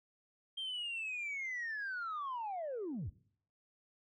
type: linear sweep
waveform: sine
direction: down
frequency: 3193 to 60.6 Hz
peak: -36 dBFS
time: 0.57-3.1 s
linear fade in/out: 10 ms
effects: noise-tail reverb RT60 0.6 s tail -21 dB re dry + tanh soft clip ceiling -35 dBFS